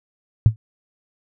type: tone with exponential decay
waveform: sine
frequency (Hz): 110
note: A2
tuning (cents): 0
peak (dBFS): -4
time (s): 0.46-0.56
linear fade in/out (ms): 0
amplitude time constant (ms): 20
effects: none